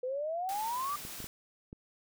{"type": "exponential sweep", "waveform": "sine", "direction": "up", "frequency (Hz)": [493.9, 1200], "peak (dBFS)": -32, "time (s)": [0.03, 0.96], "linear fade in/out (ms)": 5}
{"type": "noise", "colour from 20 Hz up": "white", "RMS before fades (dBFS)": -44, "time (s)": [0.49, 1.27], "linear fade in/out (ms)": 0}
{"type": "clicks", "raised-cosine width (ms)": 3, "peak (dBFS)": -32, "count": 4, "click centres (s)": [1.051, 1.203, 1.243, 1.729]}
{"effects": []}